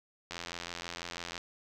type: click train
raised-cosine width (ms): 0.2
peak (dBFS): -21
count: 93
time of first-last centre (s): 0.31-1.379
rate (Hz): 86.1
effects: none